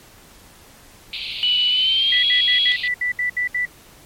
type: band-pass noise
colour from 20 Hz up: white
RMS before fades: -29 dBFS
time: 1.13-2.88 s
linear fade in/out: 2 ms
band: 2300 to 4400 Hz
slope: 96 dB/octave
type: tone with pitch glide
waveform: sine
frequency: 2960 to 3322 Hz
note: F#7 to G#7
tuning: 0 to 0 cents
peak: -15 dBFS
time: 1.43-2.72 s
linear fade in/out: 0 ms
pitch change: +200 cents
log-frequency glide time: 1.69-2.23 s
type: tone bursts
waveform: sine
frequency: 1975 Hz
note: B6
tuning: in tune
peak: -18 dBFS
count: 9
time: 2.12-3.654 s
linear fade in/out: 5 ms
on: 110 ms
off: 68 ms
effects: pink hiss -47 dBFS RMS until 4.05 s + MP3 64 kbps

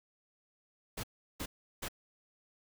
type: noise bursts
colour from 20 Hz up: pink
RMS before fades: -39 dBFS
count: 3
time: 0.97-1.885 s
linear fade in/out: 10 ms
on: 65 ms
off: 360 ms
effects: none

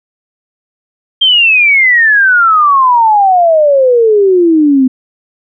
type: exponential sweep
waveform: sine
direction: down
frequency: 3201 to 253.6 Hz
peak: -4 dBFS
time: 1.21-4.88 s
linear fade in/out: 10 ms
effects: none

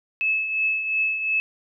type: tone with tremolo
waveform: sine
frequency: 2600 Hz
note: E7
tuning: 24 cents flat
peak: -18 dBFS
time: 0.21-1.4 s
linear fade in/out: 0 ms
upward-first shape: triangle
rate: 2.8 Hz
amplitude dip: 60%
effects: none

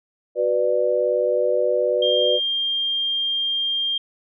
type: chord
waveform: sine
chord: B minor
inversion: second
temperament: just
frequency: 370.4 / 493.9 / 592.7 Hz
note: F#4 / B4 / D5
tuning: +2 / 0 / +16 cents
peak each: -25 / -20 / -21 dBFS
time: 0.35-2.4 s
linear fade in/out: 50 ms
type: tone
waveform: sine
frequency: 3200 Hz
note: G7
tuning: 35 cents sharp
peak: -20 dBFS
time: 2.02-3.98 s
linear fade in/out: 5 ms
effects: none

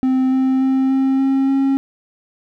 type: tone with pitch steps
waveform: triangle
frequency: 260 / 262.3 / 264.5 / 266.8 / 269.2 / 271.5 Hz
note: C4 / C4 / C4 / C4 / C4 / C#4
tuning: -11 / +4 / +19 / +34 / +49 / -36 cents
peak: -11 dBFS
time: 0.03-1.77 s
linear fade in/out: 0 ms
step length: 290 ms
effects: none

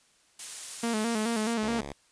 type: noise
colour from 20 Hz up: blue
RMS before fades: -36 dBFS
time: 0.39-1.54 s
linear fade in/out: 5 ms
type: tone with vibrato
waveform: sawtooth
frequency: 223.8 Hz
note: A3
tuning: 30 cents sharp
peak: -23 dBFS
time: 0.83-1.81 s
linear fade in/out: 5 ms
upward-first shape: square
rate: 4.7 Hz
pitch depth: 68 cents each way
type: tone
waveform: 5% pulse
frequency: 70.7 Hz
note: C#2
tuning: 35 cents sharp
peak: -26 dBFS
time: 1.62-1.93 s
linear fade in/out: 5 ms
effects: white hiss -64 dBFS RMS until 2.11 s + resampled to 22050 Hz

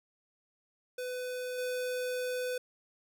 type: tone with level steps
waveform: square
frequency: 501 Hz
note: B4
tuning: 25 cents sharp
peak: -36 / -33 dBFS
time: 0.98-2.58 s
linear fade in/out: 5 ms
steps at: 1.58 s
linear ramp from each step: 5 ms
effects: none

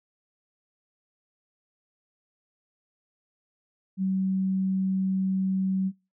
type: tone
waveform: sine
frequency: 190 Hz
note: F#3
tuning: 46 cents sharp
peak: -23 dBFS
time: 3.97-5.92 s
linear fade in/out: 50 ms
effects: noise-tail reverb RT60 0.3 s tail -25 dB re dry

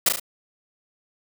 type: noise with echo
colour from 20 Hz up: white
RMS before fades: -17 dBFS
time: 0.06-0.09 s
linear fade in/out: 5 ms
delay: 36 ms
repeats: 3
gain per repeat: -5 dB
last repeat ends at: 0.198 s
effects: none

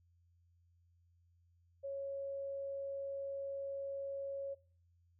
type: tone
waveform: sine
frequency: 552 Hz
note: C#5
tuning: 7 cents flat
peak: -39 dBFS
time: 1.83-4.55 s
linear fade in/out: 20 ms
effects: noise-tail reverb RT60 0.5 s tail -22 dB re dry + added 86 Hz sine -68 dBFS peak until 5.19 s

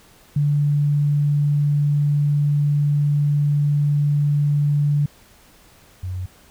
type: tone pair in turn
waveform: sine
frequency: 145.7 / 91.79 Hz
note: D3 / F#2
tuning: -13 / -13 cents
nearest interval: minor sixth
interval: 800 cents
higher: first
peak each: -15 / -24 dBFS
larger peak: first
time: 0.36-5.06 / 6.03-6.26 s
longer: first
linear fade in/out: 5 ms
effects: pink hiss -51 dBFS RMS until 6.5 s

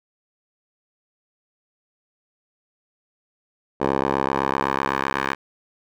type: tone with band-pass filter sweep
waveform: 10% pulse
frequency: 67.9 Hz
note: C#2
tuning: 35 cents flat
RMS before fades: -23 dBFS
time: 3.8-5.35 s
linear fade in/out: 20 ms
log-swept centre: 650 to 1500 Hz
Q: 1.4
effects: none

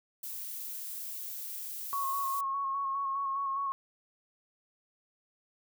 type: noise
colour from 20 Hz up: violet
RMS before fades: -40 dBFS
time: 0.23-2.41 s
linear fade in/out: 5 ms
type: tone with vibrato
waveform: sine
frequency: 1098 Hz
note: C#6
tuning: 17 cents flat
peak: -30 dBFS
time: 1.93-3.72 s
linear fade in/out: 0 ms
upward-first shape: square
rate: 4.9 Hz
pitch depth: 24 cents each way
effects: none

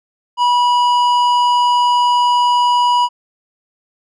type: tone with tanh clipping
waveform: sine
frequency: 975 Hz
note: B5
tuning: 23 cents flat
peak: -12 dBFS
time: 0.37-3.09 s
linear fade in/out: 50 ms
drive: 11 dB
effects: none

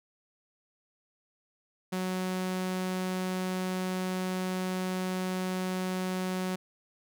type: tone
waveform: sawtooth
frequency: 185 Hz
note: F#3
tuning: in tune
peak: -26 dBFS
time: 1.92-6.56 s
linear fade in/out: 10 ms
effects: none

